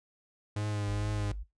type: tone with vibrato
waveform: 45% pulse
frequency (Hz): 103.83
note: G#2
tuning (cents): 0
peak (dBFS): -31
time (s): 0.56-1.32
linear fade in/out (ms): 5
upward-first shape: triangle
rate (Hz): 2.3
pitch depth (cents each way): 36
type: tone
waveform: sine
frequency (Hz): 50.9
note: G#1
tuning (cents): -34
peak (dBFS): -35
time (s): 0.87-1.44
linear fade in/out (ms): 20
effects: noise-tail reverb RT60 0.2 s tail -20 dB re dry + resampled to 22050 Hz